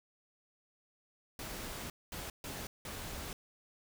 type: noise bursts at uneven times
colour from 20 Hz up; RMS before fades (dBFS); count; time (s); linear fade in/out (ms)
pink; -43; 4; 1.39-1.9 / 2.12-2.3 / 2.44-2.67 / 2.85-3.33; 2
effects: none